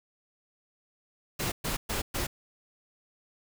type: noise bursts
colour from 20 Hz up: pink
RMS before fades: -31 dBFS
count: 4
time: 1.39-2.27 s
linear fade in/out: 10 ms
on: 130 ms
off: 120 ms
effects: none